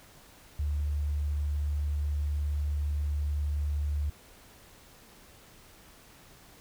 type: tone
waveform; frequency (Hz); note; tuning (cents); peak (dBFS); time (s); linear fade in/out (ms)
sine; 73.42; D2; 0; -27; 0.59-4.1; 5
effects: pink hiss -55 dBFS RMS until 6.6 s